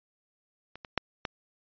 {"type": "clicks", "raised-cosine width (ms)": 0.3, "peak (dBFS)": [-27, -25, -9, -15], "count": 4, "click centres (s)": [0.756, 0.848, 0.977, 1.252], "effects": ["resampled to 11025 Hz"]}